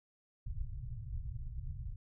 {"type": "low-pass noise", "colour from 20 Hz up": "pink", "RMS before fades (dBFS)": -41, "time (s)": [0.46, 1.96], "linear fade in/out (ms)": 5, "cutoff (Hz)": 130, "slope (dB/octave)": 48, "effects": []}